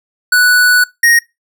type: tone pair in turn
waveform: square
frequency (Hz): 1480 / 1869.1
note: F#6 / A#6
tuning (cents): 0 / +4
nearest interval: major third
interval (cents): 404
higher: second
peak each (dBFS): -7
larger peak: neither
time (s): 0.32-0.84 / 1.03-1.19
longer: first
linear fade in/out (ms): 5
effects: noise-tail reverb RT60 0.2 s tail -21 dB re dry